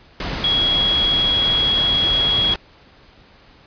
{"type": "tone in noise", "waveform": "sine", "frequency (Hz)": 3322, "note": "G#7", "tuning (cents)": 0, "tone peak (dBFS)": -15, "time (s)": [0.44, 2.54], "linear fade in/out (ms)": 2, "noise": "pink", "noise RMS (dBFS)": -25, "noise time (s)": [0.2, 2.56], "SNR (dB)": 7, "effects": ["pink hiss -49 dBFS RMS until 3.66 s", "resampled to 11025 Hz"]}